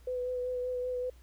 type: tone with vibrato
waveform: sine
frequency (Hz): 500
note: B4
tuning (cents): +21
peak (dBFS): -31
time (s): 0.07-1.1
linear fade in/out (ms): 5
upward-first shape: sine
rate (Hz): 5.2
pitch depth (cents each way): 18
effects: added 60 Hz sine -53 dBFS peak until 1.22 s + pink hiss -65 dBFS RMS until 1.22 s